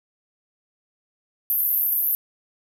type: band-pass noise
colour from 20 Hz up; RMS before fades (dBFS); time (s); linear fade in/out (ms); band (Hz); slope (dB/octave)
pink; -22; 1.5-2.15; 0; 12000 to 14000; 96
effects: none